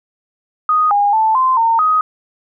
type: tone with pitch steps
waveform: sine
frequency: 1244 / 815 / 880 / 1037 / 912 / 1255 Hz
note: D#6 / G#5 / A5 / C6 / A#5 / D#6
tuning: -1 / -33 / 0 / -16 / -38 / +15 cents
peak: -10 dBFS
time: 0.69-2.01 s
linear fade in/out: 2 ms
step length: 220 ms
effects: none